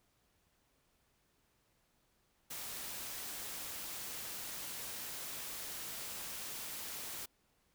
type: noise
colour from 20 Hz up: white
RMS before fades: -44 dBFS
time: 2.5-7.26 s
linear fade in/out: 10 ms
effects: pink hiss -75 dBFS RMS until 7.74 s